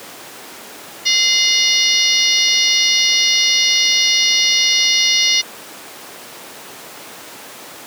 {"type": "harmonic tone with a mistuned harmonic", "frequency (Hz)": 721, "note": "F#5", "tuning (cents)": -45, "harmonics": [3, 4, 5, 6, 7, 8], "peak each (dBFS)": [-19, -19, -19, -19, -19, -19], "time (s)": [1.05, 5.42], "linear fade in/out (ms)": 20, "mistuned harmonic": 3, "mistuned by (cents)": -76, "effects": ["pink hiss -34 dBFS RMS until 7.86 s", "high-pass 300 Hz 12 dB/octave"]}